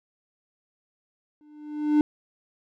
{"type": "tone with exponential growth", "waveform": "triangle", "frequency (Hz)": 299.4, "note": "D4", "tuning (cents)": 33, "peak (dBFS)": -12, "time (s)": [1.41, 2.01], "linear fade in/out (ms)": 1, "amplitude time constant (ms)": 130, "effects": []}